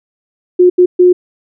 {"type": "tone bursts at uneven times", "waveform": "sine", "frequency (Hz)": 360, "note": "F#4", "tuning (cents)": -47, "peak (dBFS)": -3, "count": 3, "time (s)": [[0.59, 0.7], [0.78, 0.86], [0.99, 1.13]], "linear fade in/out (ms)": 10, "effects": []}